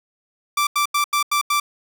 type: tone bursts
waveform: sawtooth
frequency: 1171 Hz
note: D6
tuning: 5 cents flat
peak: -13 dBFS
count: 6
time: 0.57-1.6 s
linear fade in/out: 5 ms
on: 100 ms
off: 86 ms
effects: none